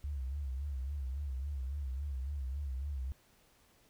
sine tone with vibrato, 68.4 Hz, C#2, 23 cents flat, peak -35 dBFS, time 0.04-3.12 s, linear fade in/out 0 ms, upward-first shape sine, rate 3.6 Hz, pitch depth 120 cents each way, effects pink hiss -67 dBFS RMS until 3.89 s

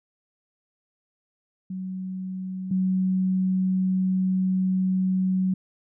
sine tone pair in turn, 186.9 / 186.9 Hz, F#3 / F#3, +18 / +18 cents, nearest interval unison, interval 0 cents, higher neither, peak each -29 / -20 dBFS, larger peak second, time 1.7-2.71 / 2.71-5.54 s, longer second, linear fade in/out 5 ms, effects none

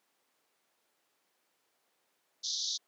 pink band-pass noise, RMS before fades -35 dBFS, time 2.43-2.78 s, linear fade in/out 20 ms, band 3500 to 6400 Hz, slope 96 dB/octave, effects pink hiss -75 dBFS RMS until 2.87 s + high-pass 400 Hz 12 dB/octave

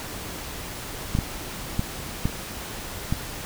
clicks, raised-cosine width 5 ms, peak -10 dBFS, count 5, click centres 1.151 / 1.188 / 1.794 / 2.255 / 3.125 s, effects pink hiss -35 dBFS RMS until 3.45 s

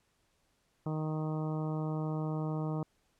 harmonic tone, 155.56 Hz, D#3, in tune, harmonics 1 / 2 / 3 / 4 / 5 / 6 / 7 / 8, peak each -33 / -39 / -43 / -45 / -47 / -49 / -50 / -51 dBFS, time 0.86-2.83 s, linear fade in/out 2 ms, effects pink hiss -74 dBFS RMS until 3.19 s + low-pass 11000 Hz 12 dB/octave

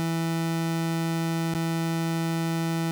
30% pulse tone with dropouts, 164.81 Hz, E3, in tune, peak -22 dBFS, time 0-2.91 s, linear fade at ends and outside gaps 0 ms, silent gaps 1.538-1.549 s, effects none

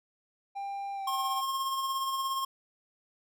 triangle tone with pitch glide, 795 to 779.1 Hz, G5 to G5, +24 to -11 cents, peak -32 dBFS, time 0.55-1.42 s, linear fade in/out 20 ms, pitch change -35 cents, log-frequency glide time 0.94-1.03 s
square tone with tremolo, 1073 Hz, C6, 43 cents sharp, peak -29 dBFS, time 1.07-2.45 s, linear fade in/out 5 ms, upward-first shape sine, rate 17 Hz, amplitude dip 35%
effects none

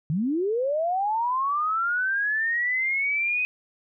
sine linear sweep, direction up, 141.2 to 2518 Hz, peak -22 dBFS, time 0.1-3.45 s, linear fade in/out 0 ms, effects none

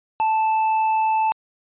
sine tone with tanh clipping, 878 Hz, A5, 4 cents flat, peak -18 dBFS, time 0.2-1.32 s, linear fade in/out 0 ms, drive 6 dB, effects resampled to 8000 Hz

